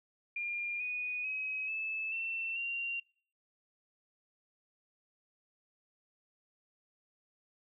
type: tone with pitch steps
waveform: sine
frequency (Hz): 2406 / 2474 / 2543 / 2615 / 2688 / 2764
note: D7 / D#7 / D#7 / E7 / E7 / F7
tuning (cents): +41 / -10 / +37 / -15 / +33 / -19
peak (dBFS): -34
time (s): 0.36-3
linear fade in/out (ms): 5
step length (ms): 440
effects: noise-tail reverb RT60 0.5 s tail -25 dB re dry